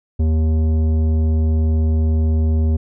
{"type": "tone with tanh clipping", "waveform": "sine", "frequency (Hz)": 79, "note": "D#2", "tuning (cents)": 27, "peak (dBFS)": -15, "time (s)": [0.19, 2.77], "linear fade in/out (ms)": 10, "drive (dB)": 12, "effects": []}